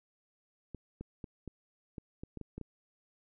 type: clicks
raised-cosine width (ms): 3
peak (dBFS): -29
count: 10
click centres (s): 0.747 / 1.01 / 1.242 / 1.477 / 1.982 / 2.235 / 2.373 / 2.413 / 2.58 / 2.613
effects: none